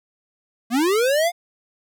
square linear sweep, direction up, 220 to 719 Hz, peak -17 dBFS, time 0.7-1.32 s, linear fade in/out 50 ms, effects none

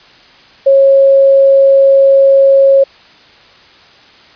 sine tone, 546 Hz, C#5, 26 cents flat, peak -3 dBFS, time 0.66-2.84 s, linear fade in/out 10 ms, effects white hiss -41 dBFS RMS until 4.35 s + resampled to 11025 Hz

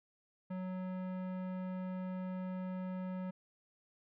sine tone with tanh clipping, 185 Hz, F#3, in tune, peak -40 dBFS, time 0.5-3.31 s, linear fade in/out 10 ms, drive 17 dB, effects none

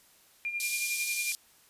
sine tone with tremolo, 2399 Hz, D7, 36 cents sharp, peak -29 dBFS, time 0.45-1.32 s, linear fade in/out 0 ms, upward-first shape sine, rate 11 Hz, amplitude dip 60%
white band-pass noise, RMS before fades -35 dBFS, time 0.6-1.35 s, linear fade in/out 0 ms, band 3800 to 12000 Hz, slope 24 dB/octave
effects white hiss -61 dBFS RMS until 1.69 s + resampled to 32000 Hz

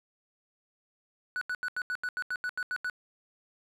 triangle tone bursts, 1480 Hz, F#6, in tune, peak -28 dBFS, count 12, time 1.36-2.898 s, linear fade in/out 0 ms, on 53 ms, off 82 ms, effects none

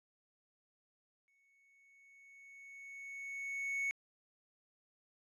triangle tone with exponential growth, 2215 Hz, C#7, 2 cents flat, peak -31 dBFS, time 1.28-3.91 s, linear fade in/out 0 ms, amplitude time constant 570 ms, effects resampled to 24000 Hz

